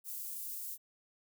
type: high-pass noise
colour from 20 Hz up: white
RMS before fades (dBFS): -42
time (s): 0.04-0.78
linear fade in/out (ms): 50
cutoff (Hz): 11000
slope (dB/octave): 12
effects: none